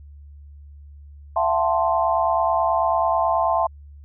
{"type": "chord", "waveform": "sine", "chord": "F# half-diminished seventh", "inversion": "third", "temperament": "equal with one note detuned", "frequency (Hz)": [670.8, 740, 880, 1046.5], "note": ["E5", "F#5", "A5", "C6"], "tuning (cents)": [30, 0, 0, 0], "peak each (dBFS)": [-21, -25, -23, -23], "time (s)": [1.36, 3.67], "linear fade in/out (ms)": 5, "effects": ["added 72 Hz sine -40 dBFS peak until 4.04 s"]}